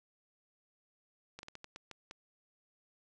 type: slowing click train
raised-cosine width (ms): 0.2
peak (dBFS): -29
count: 8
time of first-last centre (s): 1.39-2.111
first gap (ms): 41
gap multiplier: 1.3
effects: resampled to 24000 Hz